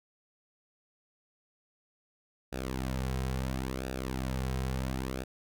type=tone with flanger; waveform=sawtooth; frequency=65 Hz; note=C2; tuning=11 cents flat; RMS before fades=-34 dBFS; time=2.52-5.24 s; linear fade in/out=10 ms; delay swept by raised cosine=0.94 to 3.44 ms; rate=0.73 Hz; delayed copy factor=-0.7; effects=none